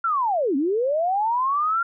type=linear two-way sweep; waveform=sine; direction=down then up; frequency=1396.9 to 256.7 to 1396.9 Hz; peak=-19 dBFS; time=0.04-1.83 s; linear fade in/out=5 ms; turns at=0.56 s; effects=none